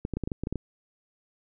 clicks, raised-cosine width 3 ms, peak -17 dBFS, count 10, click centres 0.051 / 0.137 / 0.17 / 0.237 / 0.275 / 0.318 / 0.436 / 0.471 / 0.526 / 0.557 s, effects none

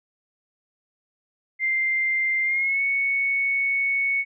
sine tone with pitch glide, 2093 to 2217 Hz, C7 to C#7, 0 to 0 cents, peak -20 dBFS, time 1.59-4.25 s, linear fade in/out 50 ms, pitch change +100 cents, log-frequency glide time 2.43-2.82 s, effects none

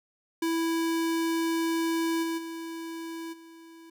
square tone with level steps, 329.6 Hz, E4, in tune, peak -26 / -29 / -36 / -48 dBFS, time 0.42-3.9 s, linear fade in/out 5 ms, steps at 2.22 / 2.37 / 3.32 s, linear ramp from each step 20 ms, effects none

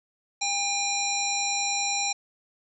harmonic tone, 805 Hz, G5, 46 cents sharp, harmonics 1 / 3 / 5 / 7 / 9, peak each -31 / -31 / -31 / -31 / -31 dBFS, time 0.41-2.13 s, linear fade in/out 10 ms, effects none

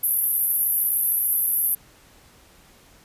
pink band-pass noise, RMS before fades -22 dBFS, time 0.03-1.75 s, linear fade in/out 5 ms, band 11000 to 13000 Hz, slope 96 dB/octave, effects pink hiss -53 dBFS RMS until 3.04 s + resampled to 32000 Hz

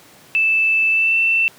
sine tone with pitch glide, 2637 to 2677 Hz, E7 to E7, 0 to +26 cents, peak -13 dBFS, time 0.35-1.48 s, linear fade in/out 0 ms, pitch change +26 cents, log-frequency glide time 0.9-1.18 s, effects pink hiss -46 dBFS RMS until 1.58 s + high-pass 150 Hz 12 dB/octave

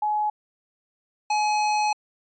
sine / square tone pair in turn, 845 / 845 Hz, G#5 / G#5, +30 / +30 cents, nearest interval unison, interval 0 cents, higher neither, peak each -21 dBFS, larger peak neither, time 0.02-0.3 / 1.3-1.93 s, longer second, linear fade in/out 5 ms, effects resampled to 16000 Hz

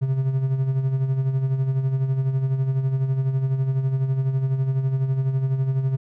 triangle tone with tremolo, 133.1 Hz, C3, 30 cents sharp, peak -15 dBFS, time 0.01-5.97 s, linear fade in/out 20 ms, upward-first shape sine, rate 12 Hz, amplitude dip 55%, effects none

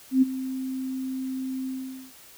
sine tone with ADSR envelope, 261.6 Hz, C4, in tune, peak -13 dBFS, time 0.11-2.13 s, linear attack 110 ms, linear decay 21 ms, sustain -15 dB, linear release 460 ms, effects white hiss -50 dBFS RMS until 2.37 s

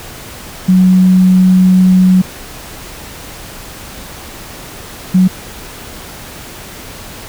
sine tone bursts at uneven times, 185 Hz, F#3, in tune, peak -4 dBFS, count 2, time 0.68-2.22 / 5.14-5.28 s, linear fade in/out 10 ms, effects pink hiss -30 dBFS RMS until 7.28 s

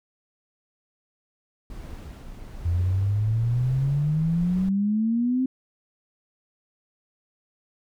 brown noise with tremolo, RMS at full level -37 dBFS, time 1.7-4.69 s, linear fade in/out 2 ms, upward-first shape sine, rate 1.1 Hz, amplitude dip 30%
sine exponential sweep, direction up, 84.1 to 263.3 Hz, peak -20 dBFS, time 2.65-5.46 s, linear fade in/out 5 ms
effects none

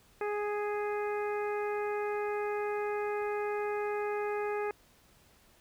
harmonic tone, 415.3 Hz, G#4, in tune, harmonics 1 / 2 / 3 / 4 / 5 / 6, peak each -32 / -38 / -42 / -44 / -46 / -48 dBFS, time 0.21-4.71 s, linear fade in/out 2 ms, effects pink hiss -63 dBFS RMS until 5.6 s

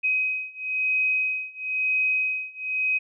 sine beating tone pair, 2524 / 2525 Hz, D#7 / D#7, +24 / +25 cents, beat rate 1 Hz, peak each -26 / -25 dBFS, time 0.03-2.99 s, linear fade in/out 20 ms, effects none

